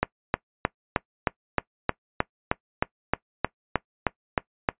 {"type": "click train", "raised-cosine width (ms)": 0.5, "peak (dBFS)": -5, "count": 16, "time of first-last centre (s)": [0.03, 4.688], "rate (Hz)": 3.22, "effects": ["noise-tail reverb RT60 0.1 s tail -21 dB re dry", "resampled to 8000 Hz"]}